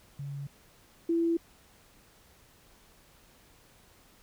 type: tone pair in turn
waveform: sine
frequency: 140.7 / 334.6 Hz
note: C#3 / E4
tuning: +26 / +26 cents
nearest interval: octave + minor third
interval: 1500 cents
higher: second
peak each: -35 / -24 dBFS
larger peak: second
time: 0.19-0.47 / 1.09-1.37 s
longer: neither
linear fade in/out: 5 ms
effects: pink hiss -60 dBFS RMS until 4.22 s